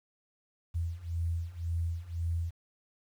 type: beating tone pair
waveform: sine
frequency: 83 / 84.9 Hz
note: E2 / F2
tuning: +12 / -48 cents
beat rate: 1.9 Hz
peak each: -35 / -33 dBFS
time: 0.74-2.51 s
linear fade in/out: 20 ms
effects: 10-bit